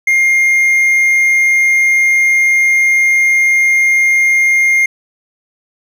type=tone; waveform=triangle; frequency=2121 Hz; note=C7; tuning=23 cents sharp; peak=-6 dBFS; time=0.07-4.86 s; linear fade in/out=5 ms; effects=none